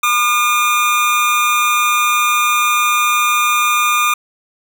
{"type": "tone with amplitude modulation", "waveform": "25% pulse", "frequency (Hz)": 1211, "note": "D#6", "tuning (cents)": -47, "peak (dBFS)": -6, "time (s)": [0.03, 4.14], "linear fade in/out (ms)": 5, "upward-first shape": "sine", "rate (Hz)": 220, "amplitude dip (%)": 45, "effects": []}